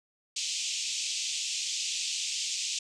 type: band-pass noise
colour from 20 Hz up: white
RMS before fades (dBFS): -33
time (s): 0.36-2.79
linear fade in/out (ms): 5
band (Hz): 2500 to 7600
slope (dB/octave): 48
effects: none